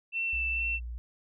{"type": "tone with vibrato", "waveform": "sine", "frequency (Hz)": 2678, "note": "E7", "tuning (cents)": 27, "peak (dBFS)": -28, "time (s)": [0.12, 0.8], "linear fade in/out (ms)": 50, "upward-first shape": "sine", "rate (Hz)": 2.2, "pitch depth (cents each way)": 15}
{"type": "tone", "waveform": "sine", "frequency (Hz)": 59.1, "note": "A#1", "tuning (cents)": 24, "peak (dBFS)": -35, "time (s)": [0.33, 0.98], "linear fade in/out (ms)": 0}
{"effects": []}